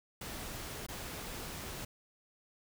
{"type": "noise with dropouts", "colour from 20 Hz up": "pink", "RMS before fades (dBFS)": -43, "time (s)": [0.21, 1.85], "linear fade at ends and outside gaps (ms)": 5, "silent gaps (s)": [0.866, 0.885], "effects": []}